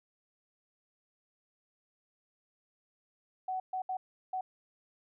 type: tone bursts at uneven times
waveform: sine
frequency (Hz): 749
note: F#5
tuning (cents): +21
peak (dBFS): -32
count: 4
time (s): 3.48-3.6 / 3.73-3.82 / 3.89-3.97 / 4.33-4.41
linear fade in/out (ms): 5
effects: none